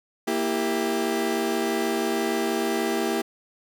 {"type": "chord", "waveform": "30% pulse", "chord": "E diminished", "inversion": "second", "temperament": "equal with one note detuned", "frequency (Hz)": [233.1, 329.6, 395.9], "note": ["Bb3", "E4", "G4"], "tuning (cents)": [0, 0, 17], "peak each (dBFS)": [-26, -25, -24], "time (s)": [0.27, 3.22], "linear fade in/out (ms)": 10, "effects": []}